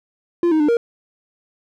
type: tone with pitch steps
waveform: triangle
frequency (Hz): 345.4 / 313.3 / 298.4 / 468.7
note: F4 / D#4 / D4 / A#4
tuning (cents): -19 / +12 / +28 / +9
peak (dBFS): -11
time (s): 0.43-0.77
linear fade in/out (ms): 2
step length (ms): 85
effects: none